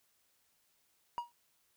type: tone with exponential decay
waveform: triangle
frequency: 954 Hz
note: A#5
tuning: 40 cents sharp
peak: -29 dBFS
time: 1.18-1.32 s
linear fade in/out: 0 ms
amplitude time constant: 29 ms
effects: white hiss -74 dBFS RMS until 1.76 s